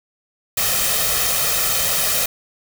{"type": "noise with comb filter", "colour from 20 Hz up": "white", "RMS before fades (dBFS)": -19, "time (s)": [0.57, 2.26], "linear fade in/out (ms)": 5, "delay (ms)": 1.6, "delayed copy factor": 0.65, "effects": []}